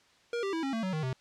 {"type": "tone with pitch steps", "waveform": "square", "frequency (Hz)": [472.8, 393, 326.7, 271.6, 225.7, 187.63, 155.97, 129.64], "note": ["A#4", "G4", "E4", "C#4", "A3", "F#3", "D#3", "C3"], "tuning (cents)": [24, 4, -15, -35, 44, 24, 5, -16], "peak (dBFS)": -31, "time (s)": [0.33, 1.13], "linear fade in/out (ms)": 2, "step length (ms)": 100, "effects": ["white hiss -63 dBFS RMS until 1.2 s", "low-pass 5000 Hz 12 dB/octave"]}